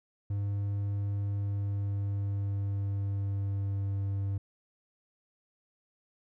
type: tone with pitch glide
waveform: triangle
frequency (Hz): 100.8 to 98.73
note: G2 to G2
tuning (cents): +49 to +13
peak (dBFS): -27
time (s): 0.3-4.38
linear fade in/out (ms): 5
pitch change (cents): -36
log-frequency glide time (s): 1.15-4.03
effects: none